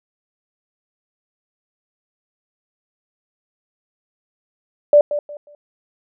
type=tone with echo; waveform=sine; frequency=587 Hz; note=D5; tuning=1 cent flat; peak=-6 dBFS; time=4.93-5.01 s; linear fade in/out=2 ms; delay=180 ms; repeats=3; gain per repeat=-12 dB; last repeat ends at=5.55 s; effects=none